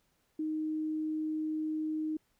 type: tone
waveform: sine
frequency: 311.1 Hz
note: D#4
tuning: in tune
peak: -31 dBFS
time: 0.39-2.17 s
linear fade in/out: 5 ms
effects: pink hiss -74 dBFS RMS until 2.39 s